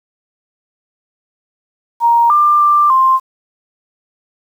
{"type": "tone with pitch steps", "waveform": "sine", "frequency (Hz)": [937, 1191, 1183, 1051], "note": ["A#5", "D6", "D6", "C6"], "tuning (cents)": [9, 24, 12, 7], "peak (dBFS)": -7, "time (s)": [2, 3.2], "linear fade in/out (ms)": 50, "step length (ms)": 300, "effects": ["7-bit"]}